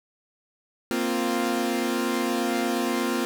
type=chord; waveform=sawtooth; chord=Bb suspended second; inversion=none; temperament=equal; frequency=233.1 / 261.6 / 349.2 Hz; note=Bb3 / C4 / F4; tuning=0 / 0 / 0 cents; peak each=-24 dBFS; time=0.91-3.25 s; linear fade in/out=0 ms; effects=none